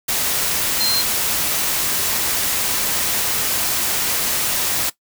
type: tone in noise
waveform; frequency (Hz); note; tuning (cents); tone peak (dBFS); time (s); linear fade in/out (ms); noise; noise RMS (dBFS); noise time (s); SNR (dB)
sine; 4155; C8; -13; -17; 0.8-1.02; 10; white; -20; 0.08-4.9; 0
effects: noise-tail reverb RT60 0.1 s tail -17 dB re dry